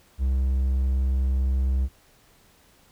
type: tone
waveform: triangle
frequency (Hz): 65.6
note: C2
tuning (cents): +5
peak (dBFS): -18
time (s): 0.18-1.89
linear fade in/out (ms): 50
effects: pink hiss -58 dBFS RMS until 2.91 s